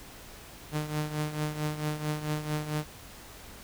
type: tone with tremolo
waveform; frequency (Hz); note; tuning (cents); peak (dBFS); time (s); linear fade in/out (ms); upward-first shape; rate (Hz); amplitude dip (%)
sawtooth; 151.6; D#3; -45; -23; 0.71-2.85; 50; triangle; 4.5; 75
effects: added 51 Hz sine -57 dBFS peak until 3.63 s + pink hiss -48 dBFS RMS until 3.63 s